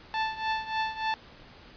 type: tone with tremolo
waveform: sawtooth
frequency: 880 Hz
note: A5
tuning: in tune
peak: -21 dBFS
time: 0.14-1.14 s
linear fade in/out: 0 ms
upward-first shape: triangle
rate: 3.4 Hz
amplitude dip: 85%
effects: pink hiss -51 dBFS RMS until 1.76 s + resampled to 11025 Hz